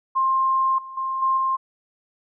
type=tone with level steps; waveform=sine; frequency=1058 Hz; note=C6; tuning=19 cents sharp; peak=-17 / -34 / -23 / -17 / -19 dBFS; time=0.15-1.57 s; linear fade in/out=20 ms; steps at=0.78 / 0.97 / 1.22 / 1.37 s; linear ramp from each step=5 ms; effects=none